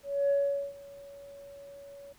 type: tone with ADSR envelope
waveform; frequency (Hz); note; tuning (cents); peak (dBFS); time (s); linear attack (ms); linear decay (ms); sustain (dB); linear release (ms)
sine; 562; C#5; +24; -21; 0.03-2.13; 270; 430; -24; 10
effects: tanh soft clip ceiling -20 dBFS + pink hiss -61 dBFS RMS until 2.18 s